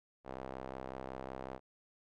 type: tone with band-pass filter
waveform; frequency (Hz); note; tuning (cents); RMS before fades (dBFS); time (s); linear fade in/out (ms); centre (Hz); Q
sawtooth; 65.41; C2; 0; -45; 0.24-1.6; 50; 670; 1.2
effects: none